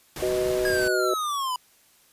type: noise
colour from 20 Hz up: pink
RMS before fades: -35 dBFS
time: 0.16-0.88 s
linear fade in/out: 2 ms
type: harmonic tone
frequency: 124.6 Hz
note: B2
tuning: 16 cents sharp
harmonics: 3 / 4 / 5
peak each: -24 / -30 / -27 dBFS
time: 0.22-1.14 s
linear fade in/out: 5 ms
type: linear sweep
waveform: square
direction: down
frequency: 1661.2 to 982 Hz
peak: -26 dBFS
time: 0.65-1.56 s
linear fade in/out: 2 ms
effects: white hiss -59 dBFS RMS until 2.12 s + resampled to 32000 Hz